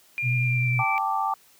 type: tone with pitch glide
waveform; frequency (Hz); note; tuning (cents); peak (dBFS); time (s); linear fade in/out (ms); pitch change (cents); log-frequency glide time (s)
sine; 2400 to 2325; D7 to D7; +37 to -18; -25; 0.18-0.98; 0; -55; 0.38-0.83
type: tone with vibrato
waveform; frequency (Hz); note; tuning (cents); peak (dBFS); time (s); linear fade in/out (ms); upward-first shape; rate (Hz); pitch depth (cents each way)
sine; 123.4; B2; -1; -21; 0.22-0.84; 50; sine; 10; 33
type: chord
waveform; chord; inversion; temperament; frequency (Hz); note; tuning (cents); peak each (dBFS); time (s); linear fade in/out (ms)
sine; G suspended second; none; equal; 784 / 880 / 1174.7; G5 / A5 / D6; 0 / 0 / 0; -27; 0.79-1.34; 2
effects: white hiss -57 dBFS RMS until 1.59 s + high-pass 80 Hz 12 dB/octave